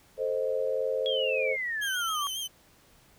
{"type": "chord", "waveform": "sine", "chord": "A diminished", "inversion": "none", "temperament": "equal", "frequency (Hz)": [440, 523.3, 622.3], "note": ["A4", "C5", "Eb5"], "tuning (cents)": [0, 0, 0], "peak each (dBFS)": [-32, -28, -34], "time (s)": [0.17, 1.57], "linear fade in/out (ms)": 50}
{"type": "exponential sweep", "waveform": "sine", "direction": "down", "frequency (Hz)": [3351, 1115], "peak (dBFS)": -29, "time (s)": [1.06, 2.27], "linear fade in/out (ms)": 0}
{"type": "tone with vibrato", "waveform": "sawtooth", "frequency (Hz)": 3136, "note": "G7", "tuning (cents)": 0, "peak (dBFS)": -29, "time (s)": [1.81, 2.48], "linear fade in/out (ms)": 20, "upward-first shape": "sine", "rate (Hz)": 7.3, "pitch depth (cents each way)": 52}
{"effects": ["pink hiss -60 dBFS RMS until 3.18 s"]}